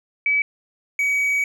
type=tone pair in turn; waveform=sine / triangle; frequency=2289 / 2267 Hz; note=D7 / C#7; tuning=-45 / +38 cents; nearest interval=unison; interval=17 cents; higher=first; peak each=-16 dBFS; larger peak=neither; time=0.26-0.42 / 0.99-1.44 s; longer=second; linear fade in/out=2 ms; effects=none